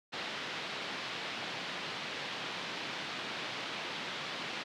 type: band-pass noise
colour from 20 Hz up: white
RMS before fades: -40 dBFS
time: 0.12-4.64 s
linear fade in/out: 20 ms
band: 130 to 3900 Hz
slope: 24 dB/octave
effects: none